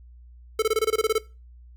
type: tone bursts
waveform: square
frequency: 440 Hz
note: A4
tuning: in tune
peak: -19 dBFS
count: 11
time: 0.59-1.183 s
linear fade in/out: 5 ms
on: 33 ms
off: 23 ms
effects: noise-tail reverb RT60 0.3 s tail -20 dB re dry + added 60 Hz sine -45 dBFS peak until 1.76 s